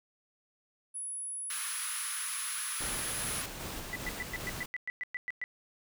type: tone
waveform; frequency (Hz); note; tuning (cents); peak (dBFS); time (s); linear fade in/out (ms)
sine; 10260; E9; -48; -36; 0.94-3.43; 20
type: high-pass noise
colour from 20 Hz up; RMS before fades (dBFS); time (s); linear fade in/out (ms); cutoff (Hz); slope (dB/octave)
pink; -40; 1.5-3.46; 2; 1100; 48
type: noise with tremolo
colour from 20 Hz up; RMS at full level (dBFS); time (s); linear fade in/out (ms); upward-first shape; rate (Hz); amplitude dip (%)
pink; -40; 2.8-4.66; 5; square; 2.5; 25
type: tone bursts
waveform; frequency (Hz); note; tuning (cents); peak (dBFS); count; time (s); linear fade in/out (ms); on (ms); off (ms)
sine; 1982; B6; +6; -33; 12; 3.93-5.44; 0; 25; 110
effects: none